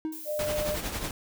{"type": "tone with exponential decay", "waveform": "triangle", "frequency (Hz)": 314.6, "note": "D#4", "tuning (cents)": 19, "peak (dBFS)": -24, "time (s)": [0.05, 0.32], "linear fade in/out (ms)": 0, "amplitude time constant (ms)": 58}
{"type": "noise", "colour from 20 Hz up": "violet", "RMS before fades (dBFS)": -41, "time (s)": [0.12, 0.8], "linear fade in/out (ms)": 5}
{"type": "tone", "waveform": "sine", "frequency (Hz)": 601, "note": "D5", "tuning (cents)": 40, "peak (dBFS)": -28, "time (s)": [0.25, 0.78], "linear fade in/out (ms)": 50}
{"type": "noise with tremolo", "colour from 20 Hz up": "pink", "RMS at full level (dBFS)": -31, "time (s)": [0.39, 1.11], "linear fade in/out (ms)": 2, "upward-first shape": "triangle", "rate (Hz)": 11, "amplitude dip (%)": 60}
{"effects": []}